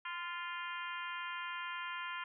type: harmonic tone with a mistuned harmonic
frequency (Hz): 349.5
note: F4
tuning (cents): +1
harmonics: 3 / 4 / 5 / 6 / 7 / 8 / 9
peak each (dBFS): -43 / -45 / -47 / -49 / -50 / -51 / -52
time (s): 0.05-2.24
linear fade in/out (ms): 5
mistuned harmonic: 3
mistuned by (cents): -29
effects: none